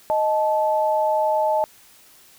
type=tone pair together; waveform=sine; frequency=622.3 / 870.5 Hz; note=D#5 / A5; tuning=0 / -19 cents; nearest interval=tritone; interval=581 cents; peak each=-20 dBFS; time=0.1-1.64 s; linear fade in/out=0 ms; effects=white hiss -51 dBFS RMS until 2.38 s